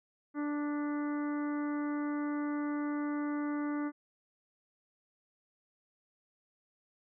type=harmonic tone with a mistuned harmonic; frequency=293.7 Hz; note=D4; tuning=in tune; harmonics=1 / 2 / 3 / 4 / 5 / 6 / 7; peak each=-32 / -46 / -47 / -45 / -48 / -54 / -53 dBFS; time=0.34-3.92 s; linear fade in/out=50 ms; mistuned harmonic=7; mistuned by=-28 cents; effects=none